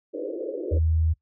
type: band-pass noise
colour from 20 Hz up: white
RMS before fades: -31 dBFS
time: 0.13-0.79 s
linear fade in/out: 20 ms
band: 300 to 560 Hz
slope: 96 dB/octave
type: tone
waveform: sine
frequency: 80.3 Hz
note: E2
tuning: 45 cents flat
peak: -19 dBFS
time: 0.71-1.14 s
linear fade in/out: 20 ms
effects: noise-tail reverb RT60 0.1 s tail -20 dB re dry